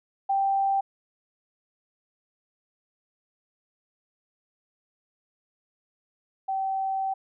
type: tone pair in turn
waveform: sine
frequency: 784 / 771.4 Hz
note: G5 / G5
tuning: 0 / -28 cents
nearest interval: unison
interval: 28 cents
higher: first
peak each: -21 / -25 dBFS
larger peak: first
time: 0.29-0.81 / 6.48-7.14 s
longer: second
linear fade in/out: 10 ms
effects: none

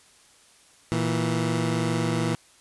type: tone pair together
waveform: 20% pulse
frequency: 116.54 / 163.66 Hz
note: A#2 / E3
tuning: 0 / -12 cents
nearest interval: tritone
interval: 588 cents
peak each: -21 dBFS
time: 0.92-2.35 s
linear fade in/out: 0 ms
effects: white hiss -56 dBFS RMS until 2.6 s + resampled to 24000 Hz

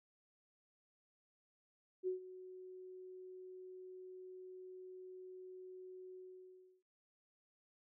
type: tone with ADSR envelope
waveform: sine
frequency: 370 Hz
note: F#4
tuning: in tune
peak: -34 dBFS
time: 2.03-6.83 s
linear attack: 43 ms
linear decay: 120 ms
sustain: -16 dB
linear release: 680 ms
effects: none

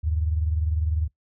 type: tone pair together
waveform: sine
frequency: 76.99 / 97 Hz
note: D#2 / G2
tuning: -18 / -18 cents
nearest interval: major third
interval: 400 cents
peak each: -22 / -30 dBFS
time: 0.03-1.08 s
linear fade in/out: 20 ms
effects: noise-tail reverb RT60 0.1 s tail -19 dB re dry

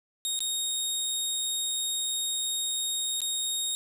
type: tone with dropouts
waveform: 20% pulse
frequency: 3729 Hz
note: A#7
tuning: in tune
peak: -22 dBFS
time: 0.25-3.75 s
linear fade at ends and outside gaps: 0 ms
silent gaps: 0.391-0.405 / 3.205-3.217 s
effects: 8-bit

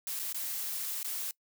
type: noise with dropouts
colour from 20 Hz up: blue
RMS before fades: -36 dBFS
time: 0.07-1.31 s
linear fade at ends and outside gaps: 1 ms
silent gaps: 0.192-0.196 / 0.327-0.345 / 1.03-1.045 s
effects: noise-tail reverb RT60 0.1 s tail -23 dB re dry

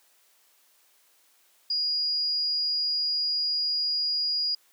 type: tone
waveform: sine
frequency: 4873 Hz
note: D#8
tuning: 37 cents flat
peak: -24 dBFS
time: 1.7-4.55 s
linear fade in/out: 5 ms
effects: white hiss -63 dBFS RMS until 4.72 s + high-pass 400 Hz 12 dB/octave

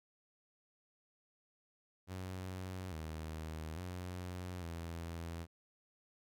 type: tone with pitch steps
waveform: sawtooth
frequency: 92.8 / 79 / 90.3 / 83.7 Hz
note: F#2 / D#2 / F#2 / E2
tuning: +6 / +27 / -42 / +27 cents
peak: -38 dBFS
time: 2.07-5.47 s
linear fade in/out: 50 ms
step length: 850 ms
effects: none

